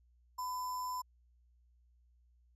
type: tone with sample-and-hold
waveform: sine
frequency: 1002 Hz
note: B5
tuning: 25 cents sharp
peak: -36 dBFS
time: 0.38-1.02 s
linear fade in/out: 10 ms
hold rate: 6300 Hz
effects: added 60 Hz sine -65 dBFS peak until 2.55 s + resampled to 32000 Hz